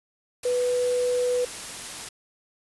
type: tone in noise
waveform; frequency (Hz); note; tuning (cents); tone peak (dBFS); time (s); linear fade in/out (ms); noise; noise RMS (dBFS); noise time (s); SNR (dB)
sine; 494; B4; 0; -21; 0.45-1.45; 5; white; -36; 0.43-2.09; +12
effects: resampled to 24000 Hz